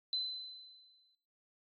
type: tone with exponential decay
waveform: sine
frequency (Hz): 4037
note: B7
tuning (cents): +37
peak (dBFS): -31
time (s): 0.13-1.15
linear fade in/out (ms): 1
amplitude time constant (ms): 220
effects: noise-tail reverb RT60 0.6 s tail -25 dB re dry + AAC 64 kbps